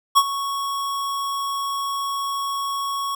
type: tone with ADSR envelope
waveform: square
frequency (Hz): 1108.7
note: C#6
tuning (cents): 0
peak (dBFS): -10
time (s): 0.15-3.15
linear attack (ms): 24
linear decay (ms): 53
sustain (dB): -14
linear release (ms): 4
effects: none